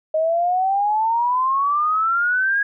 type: exponential sweep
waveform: sine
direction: up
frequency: 622.3 to 1661.2 Hz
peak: -16 dBFS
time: 0.14-2.63 s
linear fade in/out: 5 ms
effects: none